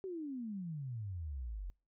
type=exponential sweep; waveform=sine; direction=down; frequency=392 to 43.65 Hz; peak=-39 dBFS; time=0.04-1.7 s; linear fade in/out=0 ms; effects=noise-tail reverb RT60 0.3 s tail -26 dB re dry